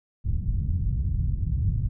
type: low-pass noise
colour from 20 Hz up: white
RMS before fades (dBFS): -25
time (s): 0.24-1.89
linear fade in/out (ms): 20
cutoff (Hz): 120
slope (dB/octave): 24
effects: none